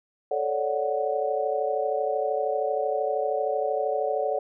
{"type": "chord", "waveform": "sine", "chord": "D major seventh", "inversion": "second", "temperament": "equal with one note detuned", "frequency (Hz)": [437, 554.4, 587.3, 740], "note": ["A4", "C#5", "D5", "F#5"], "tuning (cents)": [-12, 0, 0, 0], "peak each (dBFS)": -29, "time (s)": [0.31, 4.39], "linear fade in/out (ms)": 5, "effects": []}